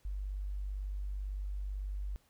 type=tone; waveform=sine; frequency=49 Hz; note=G1; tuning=in tune; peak=-35 dBFS; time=0.05-2.16 s; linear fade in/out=0 ms; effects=pink hiss -70 dBFS RMS until 2.29 s